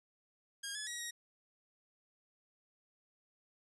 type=tone with pitch steps; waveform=10% pulse; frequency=1623 / 1708 / 1908 / 1891 Hz; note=G#6 / G#6 / A#6 / A#6; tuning=-40 / +48 / +40 / +24 cents; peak=-31 dBFS; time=0.63-1.11 s; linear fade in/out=10 ms; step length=120 ms; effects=resampled to 24000 Hz